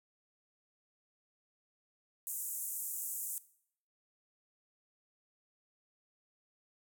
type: band-pass noise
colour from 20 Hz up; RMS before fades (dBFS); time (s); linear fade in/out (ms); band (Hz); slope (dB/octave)
white; -40; 2.27-3.38; 0; 7000 to 16000; 48
effects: noise-tail reverb RT60 0.6 s tail -17 dB re dry